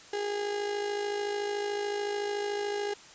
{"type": "tone with amplitude modulation", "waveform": "35% pulse", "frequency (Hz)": 410, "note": "G#4", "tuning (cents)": -22, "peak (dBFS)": -26, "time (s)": [0.13, 2.94], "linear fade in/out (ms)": 5, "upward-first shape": "sine", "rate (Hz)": 53.7, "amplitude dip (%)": 50, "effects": ["white hiss -51 dBFS RMS until 3.14 s", "resampled to 16000 Hz"]}